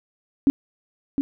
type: tone with echo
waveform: sine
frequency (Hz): 277.2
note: C#4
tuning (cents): 0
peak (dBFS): -12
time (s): 0.47-0.5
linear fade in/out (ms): 0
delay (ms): 710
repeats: 1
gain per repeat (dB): -6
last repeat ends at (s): 1.21
effects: none